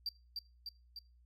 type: tone with echo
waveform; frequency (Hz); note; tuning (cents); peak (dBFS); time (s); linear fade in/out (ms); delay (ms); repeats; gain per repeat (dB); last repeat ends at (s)
triangle; 4699; D8; 0; -34; 0.06-0.09; 2; 300; 3; -3; 0.99
effects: noise-tail reverb RT60 0.3 s tail -21 dB re dry + added 60 Hz sine -62 dBFS peak until 1.25 s